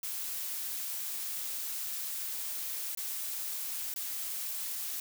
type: noise with dropouts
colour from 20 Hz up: blue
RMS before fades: -37 dBFS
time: 0.03-5 s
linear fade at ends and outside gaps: 2 ms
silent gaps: 2.95-2.973 / 3.94-3.96 s
effects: none